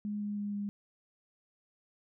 sine tone with pitch steps, 207.7 / 206.3 / 204.8 / 203.4 Hz, G#3 / G#3 / G#3 / G#3, 0 / -11 / -24 / -36 cents, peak -33 dBFS, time 0.05-0.69 s, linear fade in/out 0 ms, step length 160 ms, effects none

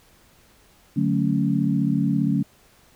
sine chord, D major seventh, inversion none, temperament equal, 146.83 / 185 / 220 / 277.2 Hz, D3 / F#3 / A3 / C#4, 0 / 0 / 0 / 0 cents, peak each -24 dBFS, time 0.96-2.43 s, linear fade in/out 10 ms, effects pink hiss -56 dBFS RMS until 2.95 s

